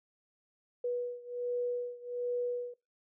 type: beating tone pair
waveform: sine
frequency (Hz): 487.4 / 488.7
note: B4 / B4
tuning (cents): -23 / -18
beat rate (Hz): 1.3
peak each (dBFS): -35 / -37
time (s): 0.84-2.74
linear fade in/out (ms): 5
effects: noise-tail reverb RT60 0.2 s tail -19 dB re dry